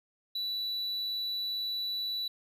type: tone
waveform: triangle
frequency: 3951 Hz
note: B7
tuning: in tune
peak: -30 dBFS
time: 0.35-2.28 s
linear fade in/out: 5 ms
effects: none